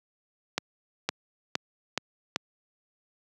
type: accelerating click train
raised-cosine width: 0.2 ms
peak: -8 dBFS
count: 5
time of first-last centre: 0.58-2.361 s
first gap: 510 ms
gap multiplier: 0.91
effects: high-pass 150 Hz 12 dB/octave